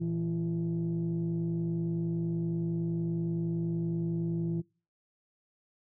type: tone cluster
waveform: sine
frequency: 115 / 165.7 / 339.3 Hz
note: A#2 / E3 / F4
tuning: -23 / +9 / -50 cents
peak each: -38 / -29 / -35 dBFS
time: 0-4.62 s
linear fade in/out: 20 ms
effects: noise-tail reverb RT60 0.4 s tail -26 dB re dry + tanh soft clip ceiling -23 dBFS